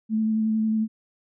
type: tone with vibrato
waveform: sine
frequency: 219 Hz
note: A3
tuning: 8 cents flat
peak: -20 dBFS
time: 0.09-0.88 s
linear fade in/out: 50 ms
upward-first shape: square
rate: 11 Hz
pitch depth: 12 cents each way
effects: none